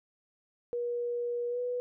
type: tone with pitch glide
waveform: sine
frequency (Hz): 480 to 491.8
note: B4 to B4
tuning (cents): -49 to -7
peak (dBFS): -30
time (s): 0.73-1.8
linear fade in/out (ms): 0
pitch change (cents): +42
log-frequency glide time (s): 1.49-1.59
effects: none